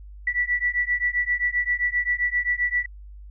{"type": "beating tone pair", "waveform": "sine", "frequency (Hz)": [1954, 1961.6], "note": ["B6", "B6"], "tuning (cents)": [-19, -12], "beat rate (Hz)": 7.6, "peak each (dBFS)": -24, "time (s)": [0.27, 2.86], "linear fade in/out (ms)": 5, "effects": ["added 50 Hz sine -39 dBFS peak until 3.3 s"]}